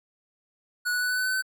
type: tone with pitch steps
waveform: square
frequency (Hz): 1467 / 1476.4 / 1485.8 / 1495.2 / 1504.8 / 1514.4 / 1524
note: F#6 / F#6 / F#6 / F#6 / F#6 / F#6 / G6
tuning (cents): -15 / -4 / +7 / +18 / +29 / +40 / -49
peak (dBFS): -25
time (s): 0.85-1.424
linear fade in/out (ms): 20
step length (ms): 82
effects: none